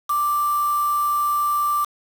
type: tone with quantisation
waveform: sine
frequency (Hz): 1177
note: D6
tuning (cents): +3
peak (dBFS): -18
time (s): 0.09-1.85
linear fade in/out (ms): 10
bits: 5
effects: none